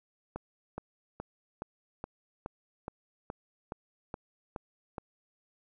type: click train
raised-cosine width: 1 ms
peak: -23 dBFS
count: 12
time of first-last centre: 0.36-4.982 s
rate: 2.38 Hz
effects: none